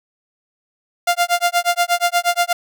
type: tone with tremolo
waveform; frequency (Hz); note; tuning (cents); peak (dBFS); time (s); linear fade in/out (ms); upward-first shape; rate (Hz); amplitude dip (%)
sawtooth; 698.5; F5; 0; -8; 1.07-2.53; 5; sine; 8.4; 100
effects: none